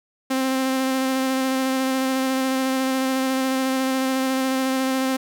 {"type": "tone with vibrato", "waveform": "sawtooth", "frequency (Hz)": 263, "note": "C4", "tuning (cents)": 9, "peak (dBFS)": -16, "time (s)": [0.3, 5.17], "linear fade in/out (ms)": 10, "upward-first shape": "square", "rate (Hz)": 14, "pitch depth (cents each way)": 11, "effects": []}